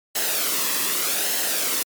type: noise with flanger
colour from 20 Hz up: white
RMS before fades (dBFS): -23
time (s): 0.15-1.83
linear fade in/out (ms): 5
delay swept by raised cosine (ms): 0.84 to 1.37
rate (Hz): 0.83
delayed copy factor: -0.5
effects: high-pass 200 Hz 12 dB/octave + MP3 96 kbps